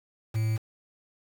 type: tone with quantisation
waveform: triangle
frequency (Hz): 110.4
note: A2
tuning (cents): +6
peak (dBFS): -22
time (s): 0.34-0.58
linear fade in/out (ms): 20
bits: 7
effects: none